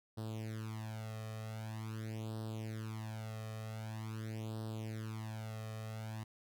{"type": "tone with flanger", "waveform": "sawtooth", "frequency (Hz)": 110, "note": "A2", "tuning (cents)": 0, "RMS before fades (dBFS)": -43, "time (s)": [0.17, 6.24], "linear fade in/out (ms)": 10, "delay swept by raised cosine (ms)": [0.22, 1.62], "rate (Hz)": 0.45, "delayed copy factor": 0.85, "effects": []}